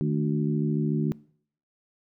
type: harmonic tone with a mistuned harmonic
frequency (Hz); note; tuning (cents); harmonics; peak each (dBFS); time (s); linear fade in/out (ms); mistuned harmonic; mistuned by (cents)
73.7; D2; +7; 2 / 3 / 4 / 5; -25 / -29 / -31 / -33; 0.01-1.12; 0; 2; +77
effects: noise-tail reverb RT60 0.6 s tail -23 dB re dry